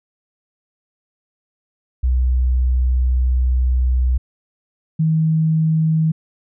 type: tone pair in turn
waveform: sine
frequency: 62.9 / 159.05 Hz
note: B1 / D#3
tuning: +32 / +38 cents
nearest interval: octave + major third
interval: 1606 cents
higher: second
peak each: -13 dBFS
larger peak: neither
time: 2.03-4.18 / 4.99-6.12 s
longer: first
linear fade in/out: 10 ms
effects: none